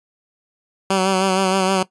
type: tone with vibrato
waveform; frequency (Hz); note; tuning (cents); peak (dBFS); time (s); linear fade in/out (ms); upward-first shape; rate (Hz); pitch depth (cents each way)
10% pulse; 190; F#3; +46; -7; 0.9-1.83; 5; sine; 6.4; 38
effects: noise-tail reverb RT60 0.1 s tail -17 dB re dry + resampled to 24000 Hz

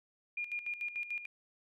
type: tone with tremolo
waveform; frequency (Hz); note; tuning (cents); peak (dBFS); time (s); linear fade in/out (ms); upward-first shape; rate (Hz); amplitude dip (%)
sine; 2419; D#7; -49; -34; 0.37-1.26; 5; square; 6.8; 70
effects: none

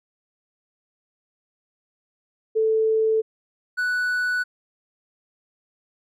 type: tone pair in turn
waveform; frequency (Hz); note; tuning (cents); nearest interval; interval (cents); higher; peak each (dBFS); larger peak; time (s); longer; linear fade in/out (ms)
sine / triangle; 440.6 / 1482; A4 / F#6; +2 / +2; octave + major sixth; 2100; second; -17 / -19; first; 2.55-3.22 / 3.77-4.44; neither; 20
effects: none

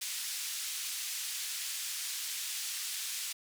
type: band-pass noise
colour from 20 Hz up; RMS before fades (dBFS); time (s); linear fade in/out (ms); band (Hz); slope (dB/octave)
white; -38; 0.01-3.33; 10; 2400 to 9600; 12
effects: none

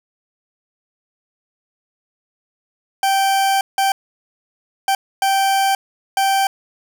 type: tone bursts at uneven times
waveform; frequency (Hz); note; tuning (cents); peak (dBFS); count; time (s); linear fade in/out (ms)
40% pulse; 780; G5; -9; -13; 5; 3.03-3.61 / 3.78-3.92 / 4.88-4.95 / 5.22-5.75 / 6.17-6.47; 2
effects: none

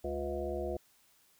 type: harmonic tone with a mistuned harmonic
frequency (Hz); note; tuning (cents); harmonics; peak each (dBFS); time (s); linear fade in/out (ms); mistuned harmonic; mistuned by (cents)
71.1; C#2; +45; 1 / 3 / 5 / 7 / 9 / 10; -40 / -46 / -38 / -40 / -40 / -45; 0.04-0.77; 5; 9; -16
effects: white hiss -67 dBFS RMS until 1.39 s

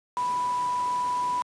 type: tone in noise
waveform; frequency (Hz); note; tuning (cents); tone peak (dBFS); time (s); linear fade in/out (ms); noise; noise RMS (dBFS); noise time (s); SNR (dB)
sine; 987.8; B5; 0; -24; 0.17-1.42; 0; pink; -41; 0.17-1.42; +14
effects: high-pass 150 Hz 12 dB/octave + resampled to 22050 Hz

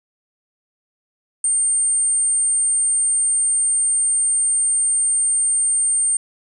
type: tone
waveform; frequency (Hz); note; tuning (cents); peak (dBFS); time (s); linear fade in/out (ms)
sine; 8740; C#9; -26; -15; 1.44-6.17; 2
effects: none

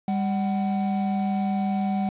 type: tone pair together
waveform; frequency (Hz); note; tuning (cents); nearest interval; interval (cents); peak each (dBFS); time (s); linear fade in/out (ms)
triangle; 199.3 / 751.2; G3 / F#5; +29 / +26; octave + major seventh; 2297; -21 / -27; 0.08-2.09; 2
effects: resampled to 8000 Hz + 8-bit

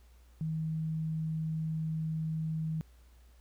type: tone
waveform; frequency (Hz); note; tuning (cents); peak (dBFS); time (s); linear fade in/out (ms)
sine; 158.7; D#3; +35; -31; 0.41-2.81; 0
effects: added 60 Hz sine -56 dBFS peak until 3.4 s + pink hiss -68 dBFS RMS until 3.4 s

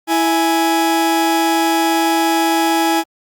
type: tone pair together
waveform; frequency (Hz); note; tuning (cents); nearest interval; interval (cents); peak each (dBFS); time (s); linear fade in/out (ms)
40% pulse; 328.9 / 831; E4 / G#5; -4 / +1; octave + major third; 1605; -15; 0.07-3.04; 50
effects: Opus 48 kbps

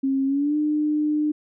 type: tone with pitch glide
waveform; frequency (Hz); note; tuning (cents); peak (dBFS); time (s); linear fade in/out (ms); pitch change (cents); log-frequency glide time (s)
sine; 270 to 301.3; C#4 to D4; -45 to +44; -19; 0.03-1.32; 10; +189; 0.26-0.56
effects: none

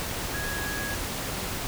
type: tone in noise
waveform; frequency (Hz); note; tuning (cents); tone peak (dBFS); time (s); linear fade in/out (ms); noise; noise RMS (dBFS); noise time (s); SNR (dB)
sine; 1661.2; G#6; 0; -33; 0.34-0.95; 0; pink; -32; 0-1.67; -4
effects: none

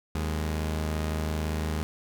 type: tone pair together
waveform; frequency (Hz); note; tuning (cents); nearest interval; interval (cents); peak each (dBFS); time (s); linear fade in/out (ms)
sawtooth; 77.78 / 207.6; D#2 / G#3; 0 / 0; octave + perfect fourth; 1700; -24 / -32; 0.15-1.83; 0
effects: none

